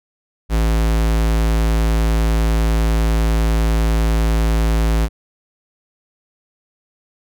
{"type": "tone", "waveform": "square", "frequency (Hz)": 55, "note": "A1", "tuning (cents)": 0, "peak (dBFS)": -14, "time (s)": [0.49, 5.09], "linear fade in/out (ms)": 50, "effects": []}